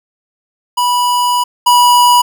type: tone pair in turn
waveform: square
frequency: 980 / 975.7 Hz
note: B5 / B5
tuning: -14 / -21 cents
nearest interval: unison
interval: 7 cents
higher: first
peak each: -11 / -6 dBFS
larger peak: second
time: 0.77-1.44 / 1.66-2.22 s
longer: first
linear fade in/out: 10 ms
effects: none